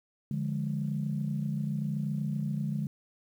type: chord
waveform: sine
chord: D diminished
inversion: none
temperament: equal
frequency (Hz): 146.83 / 174.61 / 207.7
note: D3 / F3 / Ab3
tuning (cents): 0 / 0 / 0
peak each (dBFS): -31 / -37 / -33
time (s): 0.31-2.87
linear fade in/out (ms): 2
effects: tanh soft clip ceiling -20 dBFS + 10-bit